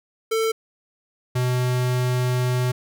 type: tone pair in turn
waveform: square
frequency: 446.1 / 125.42 Hz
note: A4 / B2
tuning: +24 / +27 cents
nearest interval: octave + minor seventh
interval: 2197 cents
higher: first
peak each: -20 / -20 dBFS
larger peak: neither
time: 0.31-0.52 / 1.35-2.72 s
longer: second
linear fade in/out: 10 ms
effects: none